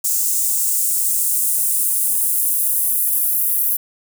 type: noise with high-pass filter sweep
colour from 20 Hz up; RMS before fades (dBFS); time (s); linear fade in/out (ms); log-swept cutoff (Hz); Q
blue; -18; 0.04-3.77; 10; 7300 to 12000; 2.1
effects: none